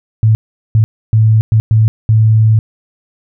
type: tone bursts at uneven times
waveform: sine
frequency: 110 Hz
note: A2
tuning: in tune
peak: -5 dBFS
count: 6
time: 0.23-0.35 / 0.75-0.84 / 1.13-1.41 / 1.52-1.6 / 1.71-1.88 / 2.09-2.59 s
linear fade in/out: 0 ms
effects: none